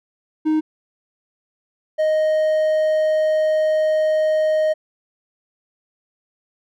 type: tone pair in turn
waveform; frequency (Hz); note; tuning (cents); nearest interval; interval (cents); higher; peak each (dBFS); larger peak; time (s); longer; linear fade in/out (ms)
triangle; 311.1 / 622.2; D#4 / D#5; 0 / 0; octave; 1200; second; -13; neither; 0.45-0.61 / 1.98-4.74; second; 20
effects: none